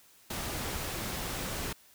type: noise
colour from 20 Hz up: pink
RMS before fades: -36 dBFS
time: 0.3-1.73 s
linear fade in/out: 5 ms
effects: white hiss -60 dBFS RMS until 1.94 s